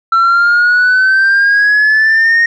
sine exponential sweep, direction up, 1339 to 1864.7 Hz, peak -4 dBFS, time 0.12-2.46 s, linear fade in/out 5 ms, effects tanh soft clip ceiling -5 dBFS

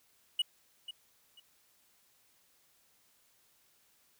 triangle tone with echo, 2928 Hz, F#7, 19 cents flat, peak -25 dBFS, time 0.39-0.42 s, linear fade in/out 5 ms, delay 490 ms, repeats 2, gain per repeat -13 dB, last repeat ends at 1.4 s, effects white hiss -69 dBFS RMS until 4.19 s

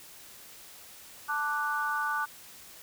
sine chord, D major, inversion second, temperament equal, 880 / 1174.7 / 1480 Hz, A5 / D6 / F#6, 0 / 0 / 0 cents, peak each -34 / -32 / -31 dBFS, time 1.28-2.26 s, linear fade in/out 20 ms, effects white hiss -50 dBFS RMS until 2.82 s

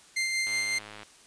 sawtooth tone with tremolo, 2093 Hz, C7, in tune, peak -22 dBFS, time 0.16-0.79 s, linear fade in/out 10 ms, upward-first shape sine, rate 5.4 Hz, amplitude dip 30%
click train, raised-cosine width 0.3 ms, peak -27 dBFS, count 60, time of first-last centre 0.47-1.032 s, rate 105 Hz
effects white hiss -55 dBFS RMS until 1.26 s + resampled to 22050 Hz

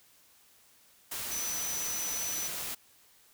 sine tone in noise, 5980 Hz, F#8, 17 cents sharp, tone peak -34 dBFS, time 1.31-2.48 s, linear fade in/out 10 ms, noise white, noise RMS -37 dBFS, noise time 1.11-2.75 s, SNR 0 dB, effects white hiss -62 dBFS RMS until 3.33 s

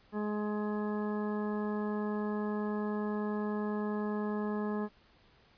harmonic tone, 210 Hz, G#3, 19 cents sharp, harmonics 1 / 2 / 3 / 4 / 5 / 6 / 8, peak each -33 / -37 / -46 / -45 / -45 / -49 / -49 dBFS, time 0.12-4.89 s, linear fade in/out 50 ms, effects pink hiss -64 dBFS RMS until 5.57 s + resampled to 11025 Hz

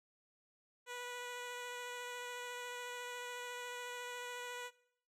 10% pulse tone with vibrato, 490 Hz, B4, 14 cents flat, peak -35 dBFS, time 0.86-4.71 s, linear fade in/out 50 ms, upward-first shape triangle, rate 14 Hz, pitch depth 12 cents each way, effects noise-tail reverb RT60 0.7 s tail -21 dB re dry + low-pass 11000 Hz 12 dB/octave

